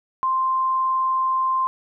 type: tone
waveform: sine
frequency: 1046.5 Hz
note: C6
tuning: in tune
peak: -18 dBFS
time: 0.23-1.67 s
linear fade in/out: 0 ms
effects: none